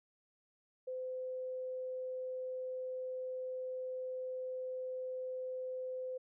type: tone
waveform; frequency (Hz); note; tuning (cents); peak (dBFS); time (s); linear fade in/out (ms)
sine; 512; C5; -38; -38; 0.87-6.18; 10
effects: none